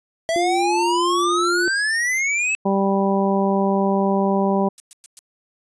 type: exponential sweep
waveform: square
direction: up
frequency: 650 to 2637 Hz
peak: -19 dBFS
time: 0.29-2.55 s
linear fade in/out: 0 ms
type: tone with pitch glide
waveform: sine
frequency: 348.5 to 350.5 Hz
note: F4 to F4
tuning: -4 to +6 cents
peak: -20 dBFS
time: 0.36-1.68 s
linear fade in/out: 0 ms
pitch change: +10 cents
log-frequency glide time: 0.8-1.45 s
type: harmonic tone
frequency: 196 Hz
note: G3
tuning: in tune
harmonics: 1 / 2 / 3 / 4 / 5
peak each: -19 / -22 / -24 / -25 / -26 dBFS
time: 2.65-4.69 s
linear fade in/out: 10 ms
type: noise bursts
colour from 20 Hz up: violet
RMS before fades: -33 dBFS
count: 4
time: 4.78-5.19 s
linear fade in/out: 0 ms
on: 20 ms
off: 110 ms
effects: resampled to 22050 Hz